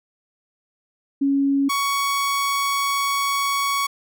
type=tone pair in turn; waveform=sine / sawtooth; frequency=277.2 / 1117.8 Hz; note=C#4 / C#6; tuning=0 / +14 cents; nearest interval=2 octaves; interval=2414 cents; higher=second; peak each=-16 dBFS; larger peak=neither; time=1.21-1.69 / 1.69-3.87 s; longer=second; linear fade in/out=10 ms; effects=none